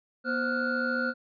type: tone cluster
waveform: triangle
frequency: 243 / 522 / 1401 / 1475 Hz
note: B3 / C5 / F6 / F#6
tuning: -28 / -4 / +5 / -6 cents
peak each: -30 / -31 / -29 / -30 dBFS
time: 0.24-1.14 s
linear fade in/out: 50 ms
effects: resampled to 11025 Hz